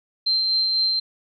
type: tone with tremolo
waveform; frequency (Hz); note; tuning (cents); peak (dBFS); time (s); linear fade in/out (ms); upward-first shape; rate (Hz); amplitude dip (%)
sine; 4135; C8; -21; -17; 0.26-1; 10; sine; 4; 25
effects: none